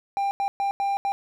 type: tone bursts at uneven times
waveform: triangle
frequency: 795 Hz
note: G5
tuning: 24 cents sharp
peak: -20 dBFS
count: 5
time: 0.17-0.31 / 0.4-0.48 / 0.6-0.71 / 0.8-0.97 / 1.05-1.12 s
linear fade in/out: 0 ms
effects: none